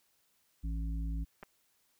harmonic tone, 55.2 Hz, A1, 6 cents sharp, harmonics 1 / 3 / 5, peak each -33 / -43 / -47 dBFS, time 0.63-1.25 s, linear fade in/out 20 ms
clicks, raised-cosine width 0.5 ms, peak -32 dBFS, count 2, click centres 1.428 / 1.433 s
effects white hiss -73 dBFS RMS until 1.99 s

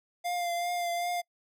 square tone with vibrato, 698.5 Hz, F5, in tune, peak -30 dBFS, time 0.24-1.22 s, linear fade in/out 20 ms, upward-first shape triangle, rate 2.6 Hz, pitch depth 28 cents each way, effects noise-tail reverb RT60 0.1 s tail -25 dB re dry

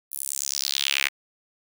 sawtooth tone with high-pass filter sweep, 69.3 Hz, C#2, in tune, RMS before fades -27 dBFS, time 0.11-1.09 s, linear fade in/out 20 ms, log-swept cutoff 12000 to 2100 Hz, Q 3, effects none

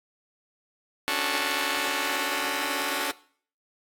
5% pulse chord, D major seventh, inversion third, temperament just, 275.3 / 293.7 / 367.1 / 440.5 Hz, C#4 / D4 / F#4 / A4, -12 / 0 / -14 / +2 cents, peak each -21 dBFS, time 1.08-3.11 s, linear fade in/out 0 ms, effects noise-tail reverb RT60 0.5 s tail -19 dB re dry + AAC 64 kbps

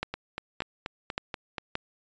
two click trains, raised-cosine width 0.3 ms, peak -17 / -13 dBFS, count 7 / 4, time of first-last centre 0.14-1.582 / 0.03-1.754 s, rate 4.16 / 1.74 Hz, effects resampled to 16000 Hz

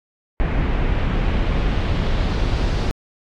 brown noise with low-pass filter sweep, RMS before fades -19 dBFS, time 0.4-2.91 s, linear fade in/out 0 ms, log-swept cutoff 2200 to 4800 Hz, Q 1.5, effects AAC 64 kbps

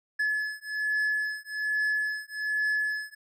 triangle beating tone pair, 1712 / 1713.2 Hz, A6 / A6, -48 / -47 cents, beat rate 1.2 Hz, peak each -28 dBFS, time 0.19-3.15 s, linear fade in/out 10 ms, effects none

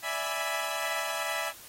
15% pulse chord, E dominant seventh, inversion third, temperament equal, 587.3 / 659.3 / 830.6 / 987.8 Hz, D5 / E5 / G#5 / B5, 0 / 0 / 0 / 0 cents, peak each -32 / -27 / -30 / -32 dBFS, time 0.02-1.53 s, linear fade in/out 50 ms, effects white hiss -49 dBFS RMS until 1.68 s + AAC 48 kbps

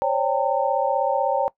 sine tone cluster, 534 / 570 / 788 / 910 Hz, C5 / C#5 / G5 / A#5, +35 / +48 / +9 / -42 cents, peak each -24 dBFS, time 0.02-1.48 s, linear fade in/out 0 ms, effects noise-tail reverb RT60 0.1 s tail -20 dB re dry

